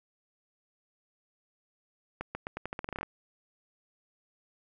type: accelerating click train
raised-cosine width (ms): 0.5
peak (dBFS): -20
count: 14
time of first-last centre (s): 2.21-3.03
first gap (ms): 140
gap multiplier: 0.85
effects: none